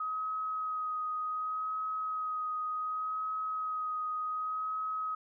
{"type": "tone with vibrato", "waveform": "sine", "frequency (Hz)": 1262, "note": "D#6", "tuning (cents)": 24, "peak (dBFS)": -32, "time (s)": [0, 5.15], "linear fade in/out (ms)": 5, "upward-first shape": "sine", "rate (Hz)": 0.67, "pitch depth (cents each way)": 17, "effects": []}